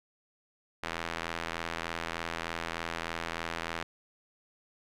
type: tone with band-pass filter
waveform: sawtooth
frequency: 83.3 Hz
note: E2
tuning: 19 cents sharp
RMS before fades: -37 dBFS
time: 0.83-3.83 s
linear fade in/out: 5 ms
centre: 1900 Hz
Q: 0.79
effects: none